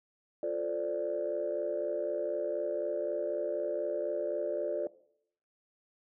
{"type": "chord", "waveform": "sine", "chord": "D minor seventh", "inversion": "first", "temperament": "equal", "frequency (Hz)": [349.2, 440, 523.3, 587.3], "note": ["F4", "A4", "C5", "D5"], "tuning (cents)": [0, 0, 0, 0], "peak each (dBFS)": [-37, -37, -38, -32], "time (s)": [0.43, 4.87], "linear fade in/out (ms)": 2, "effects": ["noise-tail reverb RT60 0.7 s tail -19 dB re dry", "tanh soft clip ceiling -22 dBFS"]}